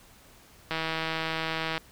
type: click train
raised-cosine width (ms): 0.3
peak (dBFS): -14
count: 173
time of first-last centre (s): 0.71-1.778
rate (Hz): 161
effects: pink hiss -55 dBFS RMS until 1.91 s